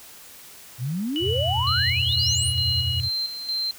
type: exponential sweep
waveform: sine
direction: up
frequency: 111.9 to 10660 Hz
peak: -24 dBFS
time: 0.78-2.53 s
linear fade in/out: 50 ms
type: tone with pitch glide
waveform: sine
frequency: 2951 to 2902 Hz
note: F#7 to F#7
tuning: -5 to -34 cents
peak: -25 dBFS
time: 1.16-3 s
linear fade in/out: 0 ms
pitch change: -29 cents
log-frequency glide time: 1.59-2.2 s
type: chord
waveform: sine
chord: E suspended second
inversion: none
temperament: equal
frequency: 82.41 / 92.5 / 123.47 Hz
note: E2 / F#2 / B2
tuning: 0 / 0 / 0 cents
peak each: -30 / -28 / -28 dBFS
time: 1.2-3.1 s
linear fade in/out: 50 ms
type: tone with tremolo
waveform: sine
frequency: 4130 Hz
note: C8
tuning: 23 cents flat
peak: -23 dBFS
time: 1.67-3.71 s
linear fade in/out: 2 ms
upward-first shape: square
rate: 2.2 Hz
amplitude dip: 60%
effects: white hiss -45 dBFS RMS until 3.78 s